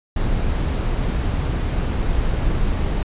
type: noise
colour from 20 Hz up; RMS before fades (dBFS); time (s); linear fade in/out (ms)
brown; -20; 0.16-3.03; 5
effects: resampled to 8000 Hz